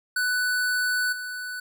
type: tone with level steps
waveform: square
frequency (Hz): 1491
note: F#6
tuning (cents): +13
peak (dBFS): -23 / -32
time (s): 0.16-1.6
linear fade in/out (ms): 5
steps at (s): 1.12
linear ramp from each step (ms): 10
effects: none